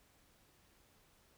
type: silence
effects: pink hiss -69 dBFS RMS until 1.37 s